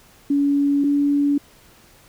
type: tone pair in turn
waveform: sine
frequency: 283.6 / 286.1 Hz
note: C#4 / D4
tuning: +40 / -45 cents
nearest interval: unison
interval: 15 cents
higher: second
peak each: -15 dBFS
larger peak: neither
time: 0.3-0.84 / 0.84-1.38 s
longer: neither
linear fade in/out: 5 ms
effects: pink hiss -51 dBFS RMS until 2.08 s